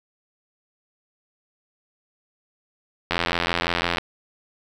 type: click train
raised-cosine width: 0.3 ms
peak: -5 dBFS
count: 76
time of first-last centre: 3.11-3.983 s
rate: 85.9 Hz
effects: 7-bit